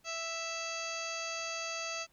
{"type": "harmonic tone with a mistuned harmonic", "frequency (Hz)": 659.3, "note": "E5", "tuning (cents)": 0, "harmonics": [1, 2, 3, 4, 5, 6, 7, 8, 9, 10], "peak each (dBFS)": [-43, -43, -48, -41, -49, -52, -44, -54, -47, -46], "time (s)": [0.04, 2.07], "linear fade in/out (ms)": 50, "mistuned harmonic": 9, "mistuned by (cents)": 44, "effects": ["pink hiss -70 dBFS RMS until 2.12 s"]}